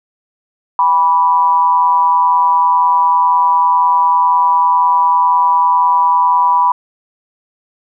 sine tone with amplitude modulation, 984 Hz, B5, 7 cents flat, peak -5 dBFS, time 0.79-6.72 s, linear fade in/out 2 ms, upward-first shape sine, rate 170 Hz, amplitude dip 65%, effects none

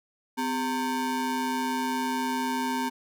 square ring-modulated tone, 329.6 Hz, E4, in tune, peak -24 dBFS, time 0.37-2.9 s, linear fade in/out 20 ms, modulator 585 Hz, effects none

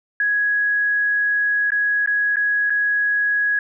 sine tone with dropouts, 1667 Hz, G#6, 6 cents sharp, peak -16 dBFS, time 0.2-3.59 s, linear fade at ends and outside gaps 2 ms, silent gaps 1.705-1.719 / 2.061-2.074 / 2.359-2.368 / 2.698-2.703 s, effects none

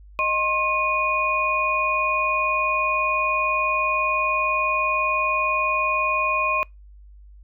sine tone cluster, 619 / 1069 / 2465 Hz, D#5 / C6 / D#7, -9 / +37 / -17 cents, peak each -28 / -22 / -22 dBFS, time 0.19-6.63 s, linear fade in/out 0 ms, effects noise-tail reverb RT60 0.2 s tail -26 dB re dry + added 50 Hz sine -43 dBFS peak until 7.43 s

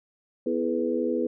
harmonic tone with a mistuned harmonic, 82.41 Hz, E2, in tune, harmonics 3 / 4 / 5 / 6, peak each -29 / -29 / -29 / -29 dBFS, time 0.46-1.27 s, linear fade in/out 5 ms, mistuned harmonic 5, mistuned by +43 cents, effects none

